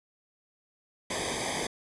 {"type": "noise with comb filter", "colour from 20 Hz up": "pink", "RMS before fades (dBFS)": -32, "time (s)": [1.1, 1.67], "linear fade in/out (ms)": 5, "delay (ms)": 0.72, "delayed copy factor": -1, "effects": ["resampled to 24000 Hz"]}